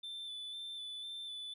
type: tone with vibrato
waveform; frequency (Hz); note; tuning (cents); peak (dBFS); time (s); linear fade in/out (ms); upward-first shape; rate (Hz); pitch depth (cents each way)
sine; 3520; A7; 0; -39; 0.03-1.54; 10; square; 2; 18
effects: tanh soft clip ceiling -41 dBFS